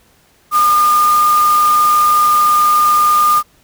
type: tone in noise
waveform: sine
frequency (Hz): 1213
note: D#6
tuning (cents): -44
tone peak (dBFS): -8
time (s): 0.51-3.43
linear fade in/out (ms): 50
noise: white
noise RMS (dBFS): -24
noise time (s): 0.51-3.43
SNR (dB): +13
effects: pink hiss -52 dBFS RMS until 3.63 s